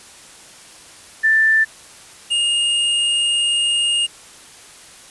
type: tone pair in turn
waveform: sine / square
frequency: 1771 / 2839 Hz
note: A6 / F7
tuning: +11 / +28 cents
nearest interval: minor sixth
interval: 817 cents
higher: second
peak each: -11 / -16 dBFS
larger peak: first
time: 1.23-1.65 / 2.3-4.07 s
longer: second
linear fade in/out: 20 ms
effects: white hiss -42 dBFS RMS until 5.1 s + resampled to 24000 Hz

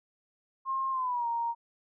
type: tone with pitch glide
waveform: sine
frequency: 1066 to 933.4 Hz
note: C6 to A#5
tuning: +32 to +2 cents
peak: -28 dBFS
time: 0.65-1.55 s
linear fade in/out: 50 ms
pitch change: -230 cents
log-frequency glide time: 0.91-1.27 s
effects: none

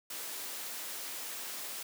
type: high-pass noise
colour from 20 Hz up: white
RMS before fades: -41 dBFS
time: 0.1-1.83 s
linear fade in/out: 5 ms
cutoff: 270 Hz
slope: 12 dB/octave
effects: none

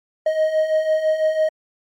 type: beating tone pair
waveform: triangle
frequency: 622.3 / 628.3 Hz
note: D#5 / D#5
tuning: 0 / +17 cents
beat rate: 6 Hz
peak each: -21 / -15 dBFS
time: 0.26-1.49 s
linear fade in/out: 5 ms
effects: MP3 64 kbps

